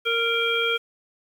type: harmonic tone with a mistuned harmonic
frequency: 462.6 Hz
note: A#4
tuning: 13 cents flat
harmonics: 1 / 3 / 5 / 7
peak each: -26 / -26 / -26 / -26 dBFS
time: 0.05-0.78 s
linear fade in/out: 20 ms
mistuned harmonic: 5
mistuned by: +29 cents
effects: 8-bit